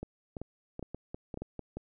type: clicks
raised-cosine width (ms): 2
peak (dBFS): -25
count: 12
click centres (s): 0.03 / 0.368 / 0.416 / 0.794 / 0.827 / 0.946 / 1.145 / 1.342 / 1.374 / 1.42 / 1.593 / 1.77
effects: none